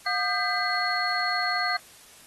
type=tone cluster; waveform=sine; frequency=718 / 1218 / 1576 / 2011 / 4313 Hz; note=F5 / D#6 / G6 / B6 / C#8; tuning=+48 / -37 / +9 / +31 / -48 cents; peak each=-30 dBFS; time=0.06-1.77 s; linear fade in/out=5 ms; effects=white hiss -51 dBFS RMS until 2.26 s + AAC 32 kbps